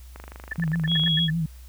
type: click train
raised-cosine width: 0.5 ms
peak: -25 dBFS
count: 24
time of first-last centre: 0.16-1.076 s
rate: 25.1 Hz
type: tone bursts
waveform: sine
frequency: 1760 Hz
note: A6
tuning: in tune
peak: -26 dBFS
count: 8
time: 0.51-1.303 s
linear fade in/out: 5 ms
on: 23 ms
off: 87 ms
type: tone with vibrato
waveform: sine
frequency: 162.1 Hz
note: E3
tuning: 29 cents flat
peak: -22 dBFS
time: 0.58-1.46 s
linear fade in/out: 5 ms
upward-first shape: sine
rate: 6.6 Hz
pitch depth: 79 cents each way
type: tone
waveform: sine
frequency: 3322 Hz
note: G#7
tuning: in tune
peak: -21 dBFS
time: 0.87-1.29 s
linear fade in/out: 50 ms
effects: added 62 Hz sine -41 dBFS peak until 1.68 s + white hiss -55 dBFS RMS until 1.68 s